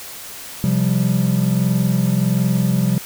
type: chord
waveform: triangle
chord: C suspended fourth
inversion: none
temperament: equal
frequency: 130.81 / 174.61 / 196 Hz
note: C3 / F3 / G3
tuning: 0 / 0 / 0 cents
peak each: -17 dBFS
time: 0.64-2.98 s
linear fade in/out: 0 ms
effects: white hiss -34 dBFS RMS until 3.05 s